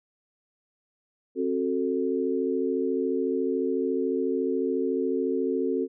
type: chord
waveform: sine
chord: F# diminished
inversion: second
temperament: just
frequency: 266.4 / 370 / 444 Hz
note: C4 / F#4 / A4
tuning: +31 / 0 / +16 cents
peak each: -28 dBFS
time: 1.35-5.88 s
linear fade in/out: 50 ms
effects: none